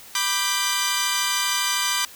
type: chord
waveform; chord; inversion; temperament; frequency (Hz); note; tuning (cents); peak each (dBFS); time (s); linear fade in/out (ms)
10% pulse; G major; first; equal with one note detuned; 987.8 / 1184.2 / 1568; B5 / D6 / G6; 0 / +14 / 0; -17; 0.15-2.05; 2
effects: white hiss -44 dBFS RMS until 2.15 s